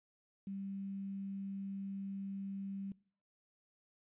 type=tone with quantisation; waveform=sine; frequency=196 Hz; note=G3; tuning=in tune; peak=-40 dBFS; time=0.47-2.92 s; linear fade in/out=2 ms; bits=11; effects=noise-tail reverb RT60 0.5 s tail -23 dB re dry + resampled to 8000 Hz